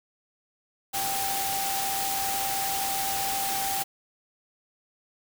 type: tone in noise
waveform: sine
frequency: 784 Hz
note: G5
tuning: in tune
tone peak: -30 dBFS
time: 0.93-3.84 s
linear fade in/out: 20 ms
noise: white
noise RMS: -30 dBFS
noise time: 0.93-3.84 s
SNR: -3 dB
effects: none